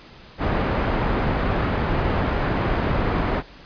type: low-pass noise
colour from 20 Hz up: pink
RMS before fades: -22 dBFS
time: 0.38-3.43 s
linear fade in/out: 50 ms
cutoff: 1600 Hz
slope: 12 dB/octave
effects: pink hiss -45 dBFS RMS until 3.65 s + resampled to 11025 Hz